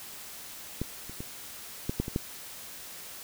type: clicks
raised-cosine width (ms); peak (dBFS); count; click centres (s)
3; -17 / -29 / -24 / -16 / -14 / -22 / -14; 7; 0.816 / 1.096 / 1.205 / 1.895 / 2 / 2.081 / 2.161
effects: white hiss -44 dBFS RMS until 3.23 s